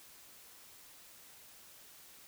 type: silence
effects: white hiss -57 dBFS RMS until 2.27 s